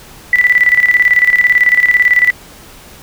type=tone with tremolo; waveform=sine; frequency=1975.5 Hz; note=B6; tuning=in tune; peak=-4 dBFS; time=0.33-2.31 s; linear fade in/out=2 ms; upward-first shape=square; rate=18 Hz; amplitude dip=70%; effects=pink hiss -37 dBFS RMS until 3.02 s